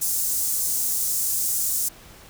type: high-pass noise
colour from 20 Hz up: pink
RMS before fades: -24 dBFS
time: 0.01-1.89 s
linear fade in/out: 10 ms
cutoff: 6900 Hz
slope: 24 dB/octave
effects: pink hiss -47 dBFS RMS until 2.29 s